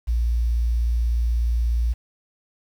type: tone with quantisation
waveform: sine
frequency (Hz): 58.27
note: A#1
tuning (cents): 0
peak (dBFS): -18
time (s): 0.07-1.94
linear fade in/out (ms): 20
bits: 8
effects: none